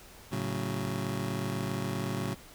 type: chord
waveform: 25% pulse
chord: F# minor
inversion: first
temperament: just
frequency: 111 / 138.75 / 185 Hz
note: A2 / C#3 / F#3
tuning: +16 / +2 / 0 cents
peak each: -32 / -32 / -32 dBFS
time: 0.31-2.35 s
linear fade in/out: 20 ms
effects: pink hiss -52 dBFS RMS until 2.54 s